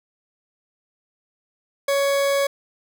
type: tone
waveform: 40% pulse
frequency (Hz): 558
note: C#5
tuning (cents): +11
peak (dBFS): -17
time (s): 1.88-2.47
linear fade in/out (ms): 5
effects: none